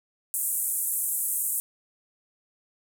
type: band-pass noise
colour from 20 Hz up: pink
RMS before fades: -28 dBFS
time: 0.34-1.6 s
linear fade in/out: 0 ms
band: 8200 to 15000 Hz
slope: 48 dB/octave
effects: none